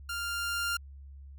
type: tone with level ramp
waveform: sawtooth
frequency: 1396.9 Hz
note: F6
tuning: in tune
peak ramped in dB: -30 to -25 dBFS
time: 0.09-0.77 s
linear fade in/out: 5 ms
effects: added 69 Hz sine -45 dBFS peak until 1.38 s